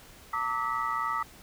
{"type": "tone cluster", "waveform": "sine", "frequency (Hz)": [905, 1162, 1285, 1956], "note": ["A5", "D6", "E6", "B6"], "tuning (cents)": [48, -19, -45, -17], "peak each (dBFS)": [-35, -32, -31, -37], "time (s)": [0.33, 1.23], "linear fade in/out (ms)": 5, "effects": ["pink hiss -52 dBFS RMS until 1.42 s"]}